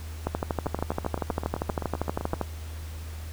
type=two click trains; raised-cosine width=1 ms; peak=-17 / -12 dBFS; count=14 / 28; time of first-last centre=0.66-2.34 / 0.27-2.413 s; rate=7.74 / 12.6 Hz; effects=added 79 Hz sine -35 dBFS peak until 3.32 s + pink hiss -47 dBFS RMS until 3.32 s